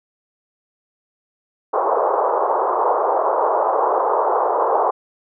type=band-pass noise; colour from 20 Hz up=white; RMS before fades=-18 dBFS; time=1.73-4.91 s; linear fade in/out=10 ms; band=400 to 1100 Hz; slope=48 dB/octave; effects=none